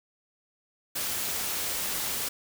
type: noise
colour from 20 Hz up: white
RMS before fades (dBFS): -31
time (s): 0.95-2.29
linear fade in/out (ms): 10
effects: none